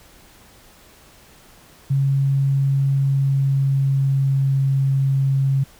sine tone with pitch glide, 137.3 to 135.96 Hz, C#3 to C#3, -16 to -33 cents, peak -15 dBFS, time 1.9-5.64 s, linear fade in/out 10 ms, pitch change -17 cents, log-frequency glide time 2.91-4.62 s, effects pink hiss -49 dBFS RMS until 5.79 s

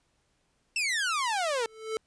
sawtooth exponential sweep, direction down, 2730 to 440 Hz, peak -23 dBFS, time 0.76-1.66 s, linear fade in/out 2 ms
square tone with exponential growth, 440 Hz, A4, in tune, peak -27 dBFS, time 1.57-1.97 s, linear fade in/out 1 ms, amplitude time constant 86 ms
effects pink hiss -72 dBFS RMS until 2.06 s + resampled to 22050 Hz

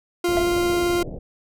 40% pulse tone with vibrato, 349.2 Hz, F4, in tune, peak -18 dBFS, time 0.24-1.03 s, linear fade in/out 5 ms, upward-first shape triangle, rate 18 Hz, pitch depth 10 cents each way
pink low-pass noise, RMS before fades -32 dBFS, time 0.28-1.19 s, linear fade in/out 10 ms, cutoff 660 Hz, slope 48 dB/octave
triangle tone with exponential decay, 669 Hz, E5, 25 cents sharp, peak -16 dBFS, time 0.37-0.53 s, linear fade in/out 0 ms, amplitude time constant 33 ms
effects none

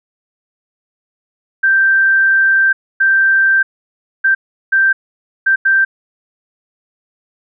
sine tone bursts at uneven times, 1568 Hz, G6, in tune, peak -8 dBFS, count 6, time 1.63-2.73 / 3-3.63 / 4.24-4.35 / 4.72-4.93 / 5.46-5.56 / 5.65-5.85 s, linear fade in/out 10 ms, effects none

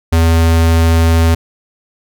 square tone, 82.41 Hz, E2, in tune, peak -8 dBFS, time 0.12-1.35 s, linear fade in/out 10 ms, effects none

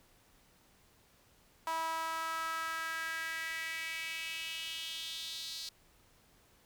sawtooth tone with high-pass filter sweep, 324.8 Hz, E4, 26 cents flat, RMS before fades -39 dBFS, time 1.67-5.69 s, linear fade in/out 2 ms, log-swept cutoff 950 to 4300 Hz, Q 4, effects pink hiss -66 dBFS RMS until 6.65 s

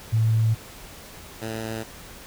sine / 10% pulse tone pair in turn, 111.5 / 111.5 Hz, A2 / A2, +23 / +23 cents, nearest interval unison, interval 0 cents, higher neither, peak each -17 / -21 dBFS, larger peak first, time 0.12-0.55 / 1.41-1.84 s, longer neither, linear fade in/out 20 ms, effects pink hiss -43 dBFS RMS until 2.26 s

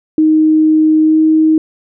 sine tone with pitch glide, 312.1 to 314.8 Hz, D#4 to D#4, +5 to +20 cents, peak -6 dBFS, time 0.18-1.58 s, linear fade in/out 2 ms, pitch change +15 cents, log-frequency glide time 1.02-1.19 s, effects none

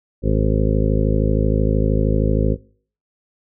harmonic tone, 53 Hz, G#1, 36 cents sharp, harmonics 1 / 2 / 3 / 4 / 5 / 7 / 8 / 9 / 10, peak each -18 / -21 / -23 / -24 / -25 / -26 / -27 / -28 / -28 dBFS, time 0.22-2.57 s, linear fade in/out 50 ms, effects noise-tail reverb RT60 0.5 s tail -23 dB re dry

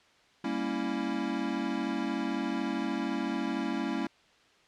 square chord, G diminished seventh, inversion none, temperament equal with one note detuned, 199.54 / 233.1 / 277.2 / 329.6 Hz, G3 / Bb3 / Db4 / Fb4, +31 / 0 / 0 / 0 cents, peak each -38 / -36 / -35 / -36 dBFS, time 0.44-4.07 s, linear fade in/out 5 ms, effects white hiss -62 dBFS RMS until 4.67 s + low-pass 4000 Hz 12 dB/octave

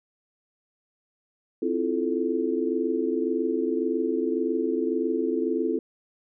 sine chord, F major seventh, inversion second, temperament just, 261.9 / 327.4 / 349.2 / 436.5 Hz, C4 / E4 / F4 / A4, +2 / -12 / 0 / -14 cents, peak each -29 / -28 / -29 / -28 dBFS, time 1.62-5.79 s, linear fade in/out 5 ms, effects none

